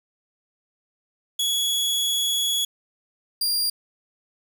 sawtooth tone pair in turn, 3365 / 4784 Hz, G#7 / D8, +22 / +31 cents, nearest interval tritone, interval 609 cents, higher second, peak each -18 dBFS, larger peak neither, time 1.39-2.65 / 3.41-3.7 s, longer first, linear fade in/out 5 ms, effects 8-bit

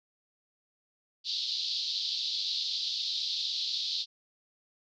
pink band-pass noise, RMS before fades -33 dBFS, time 1.24-4.06 s, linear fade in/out 50 ms, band 3600 to 4700 Hz, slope 48 dB/octave, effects none

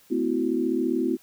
sine chord, F# half-diminished seventh, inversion first, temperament equal with one note detuned, 220 / 255.5 / 329.6 / 370 Hz, A3 / C4 / E4 / F#4, 0 / -41 / 0 / 0 cents, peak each -32 / -26 / -26 / -28 dBFS, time 0.1-1.17 s, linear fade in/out 20 ms, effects white hiss -57 dBFS RMS until 1.22 s

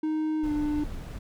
triangle tone with pitch glide, 311.1 to 297.7 Hz, D#4 to D4, 0 to +24 cents, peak -23 dBFS, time 0.03-0.84 s, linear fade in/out 5 ms, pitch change -76 cents, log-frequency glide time 0.4-0.51 s
brown noise, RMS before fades -36 dBFS, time 0.43-1.19 s, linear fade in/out 10 ms
effects none

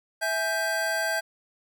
square tone cluster, 658 / 836 / 1572 Hz, E5 / G#5 / G6, -3 / +11 / +4 cents, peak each -30 / -35 / -28 dBFS, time 0.21-1.21 s, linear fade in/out 20 ms, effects none

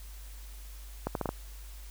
accelerating click train, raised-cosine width 1 ms, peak -16 dBFS, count 5, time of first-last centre 1.07-1.291 s, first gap 82 ms, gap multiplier 0.74, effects added 50 Hz sine -43 dBFS peak until 1.9 s + white hiss -54 dBFS RMS until 1.9 s

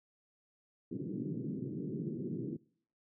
pink band-pass noise, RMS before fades -39 dBFS, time 0.91-2.57 s, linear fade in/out 10 ms, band 130 to 390 Hz, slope 48 dB/octave, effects noise-tail reverb RT60 0.6 s tail -24 dB re dry

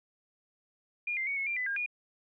sine tone with pitch steps, 2422 / 2091 / 2233 / 2187 / 2376 / 2002 / 1613 / 2442 Hz, D#7 / C7 / C#7 / C#7 / D7 / B6 / G6 / D#7, -47 / -2 / +12 / -24 / +20 / +23 / +49 / -33 cents, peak -30 dBFS, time 1.07-1.862 s, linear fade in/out 5 ms, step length 99 ms, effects none

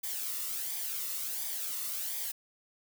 blue noise with flanger, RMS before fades -36 dBFS, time 0.03-2.32 s, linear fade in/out 10 ms, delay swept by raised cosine 0.72 to 1.28 ms, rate 1.4 Hz, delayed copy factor -0.55, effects none

